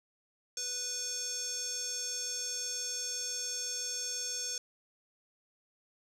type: tone with band-pass filter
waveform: square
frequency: 493.9 Hz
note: B4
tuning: in tune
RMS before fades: -37 dBFS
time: 0.57-4.58 s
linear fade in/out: 2 ms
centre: 6100 Hz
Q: 8.1
effects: none